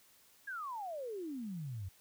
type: exponential sweep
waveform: sine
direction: down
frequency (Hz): 1677 to 88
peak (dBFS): -39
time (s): 0.47-1.89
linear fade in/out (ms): 10
effects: white hiss -65 dBFS RMS until 2 s